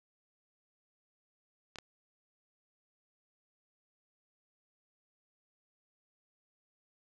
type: clicks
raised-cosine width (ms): 0.2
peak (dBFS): -26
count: 2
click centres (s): 1.758 / 1.786
effects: none